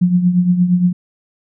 sine tone with tremolo, 178.6 Hz, F3, 39 cents sharp, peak -7 dBFS, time 0.01-0.93 s, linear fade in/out 10 ms, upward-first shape triangle, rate 8.6 Hz, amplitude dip 70%, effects none

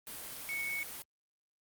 sine tone in noise, 2217 Hz, C#7, in tune, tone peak -34 dBFS, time 0.49-0.83 s, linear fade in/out 0 ms, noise white, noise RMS -44 dBFS, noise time 0.07-1.02 s, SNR +7 dB, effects Opus 32 kbps

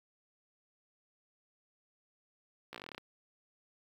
slowing click train, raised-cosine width 0.3 ms, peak -28 dBFS, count 12, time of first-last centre 2.73-2.98 s, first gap 15 ms, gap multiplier 1.08, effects high-pass 100 Hz 12 dB/octave + 9-bit

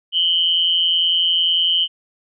sine tone pair together, 2960 / 3131 Hz, F#7 / G7, 0 / -3 cents, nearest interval minor second, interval 97 cents, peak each -17 dBFS, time 0.12-1.88 s, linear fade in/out 50 ms, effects none

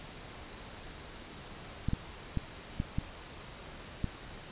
clicks, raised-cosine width 5 ms, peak -18 dBFS, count 6, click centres 1.886 / 1.934 / 2.373 / 2.801 / 2.985 / 4.043 s, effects pink hiss -47 dBFS RMS until 4.51 s + resampled to 8000 Hz

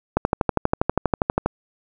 click train, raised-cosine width 1 ms, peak -3 dBFS, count 17, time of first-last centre 0.17-1.46 s, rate 12.4 Hz, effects none

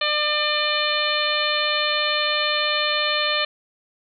harmonic tone, 599 Hz, D5, 34 cents sharp, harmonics 1 / 2 / 3 / 4 / 5 / 6 / 7, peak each -27 / -27 / -27 / -27 / -27 / -27 / -27 dBFS, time 0.01-3.45 s, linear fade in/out 5 ms, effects none

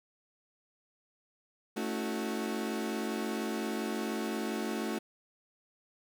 35% pulse chord, F# minor seventh, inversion first, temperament equal with one note detuned, 220 / 277.2 / 324.3 / 370 Hz, A3 / C#4 / E4 / F#4, 0 / 0 / -28 / 0 cents, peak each -34 / -39 / -38 / -37 dBFS, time 1.76-4.99 s, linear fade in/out 10 ms, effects none

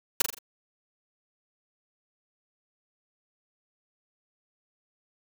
white noise with echo, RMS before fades -21 dBFS, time 0.2-0.22 s, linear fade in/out 5 ms, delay 42 ms, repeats 4, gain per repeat -6 dB, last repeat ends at 0.388 s, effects none

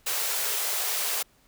white high-pass noise, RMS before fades -28 dBFS, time 0.06-1.23 s, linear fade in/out 10 ms, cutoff 380 Hz, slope 96 dB/octave, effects pink hiss -62 dBFS RMS until 1.47 s

